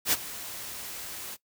white noise with ADSR envelope, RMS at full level -22 dBFS, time 0.05-1.37 s, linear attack 75 ms, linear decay 32 ms, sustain -17 dB, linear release 35 ms, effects noise-tail reverb RT60 0.1 s tail -19 dB re dry

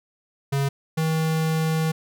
square tone pair in turn, 138.8 / 159.55 Hz, C#3 / D#3, +3 / +44 cents, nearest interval major second, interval 241 cents, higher second, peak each -21 dBFS, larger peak neither, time 0.52-0.69 / 0.97-1.92 s, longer second, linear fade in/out 10 ms, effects none

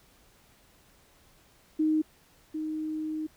sine tone pair in turn, 311.1 / 311.1 Hz, D#4 / D#4, 0 / 0 cents, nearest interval unison, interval 0 cents, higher neither, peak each -22 / -30 dBFS, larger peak first, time 1.79-2.02 / 2.54-3.27 s, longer second, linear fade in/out 10 ms, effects pink hiss -61 dBFS RMS until 3.36 s

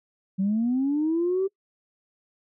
sine linear sweep, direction up, 185.9 to 392 Hz, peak -20 dBFS, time 0.38-1.48 s, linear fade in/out 20 ms, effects noise-tail reverb RT60 0.1 s tail -24 dB re dry + tanh soft clip ceiling -17 dBFS

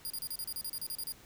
5% pulse tone bursts, 4832 Hz, D8, 48 cents sharp, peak -29 dBFS, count 13, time 0.05-1.121 s, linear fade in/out 0 ms, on 51 ms, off 34 ms, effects pink hiss -57 dBFS RMS until 1.25 s

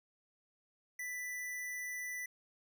square tone, 1983 Hz, B6, 7 cents sharp, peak -40 dBFS, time 0.99-2.26 s, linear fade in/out 5 ms, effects none

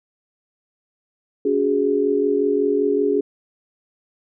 sine chord, C# suspended fourth, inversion none, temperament equal with one note detuned, 283.2 / 370 / 415.3 Hz, C#4 / F#4 / G#4, +37 / 0 / 0 cents, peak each -22 / -23 / -18 dBFS, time 1.45-3.21 s, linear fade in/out 5 ms, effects none

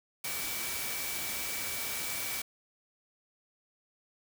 sine tone in noise, 2298 Hz, D7, 38 cents flat, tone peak -42 dBFS, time 0.24-2.42 s, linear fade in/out 5 ms, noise white, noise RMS -36 dBFS, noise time 0.24-2.42 s, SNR -9 dB, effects none

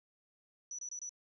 sine tone bursts, 5920 Hz, F#8, in tune, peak -40 dBFS, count 4, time 0.71-1.093 s, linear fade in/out 2 ms, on 77 ms, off 25 ms, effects none

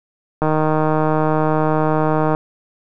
click train, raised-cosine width 1 ms, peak -4 dBFS, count 300, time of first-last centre 0.42-2.349 s, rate 155 Hz, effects none

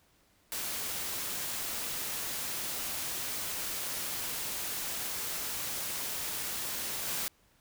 white noise with level steps, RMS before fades -36 / -34 dBFS, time 0.52-7.28 s, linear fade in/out 0 ms, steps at 7.06 s, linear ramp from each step 20 ms, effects pink hiss -67 dBFS RMS until 7.6 s

